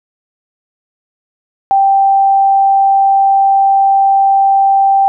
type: tone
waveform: sine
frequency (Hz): 784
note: G5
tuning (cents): 0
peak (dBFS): -6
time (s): 1.71-5.08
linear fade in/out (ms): 0
effects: none